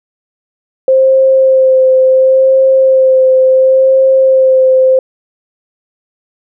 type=tone with vibrato; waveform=sine; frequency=525 Hz; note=C5; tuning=6 cents sharp; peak=-4 dBFS; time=0.88-4.99 s; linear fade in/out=2 ms; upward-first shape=sine; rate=0.71 Hz; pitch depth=16 cents each way; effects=none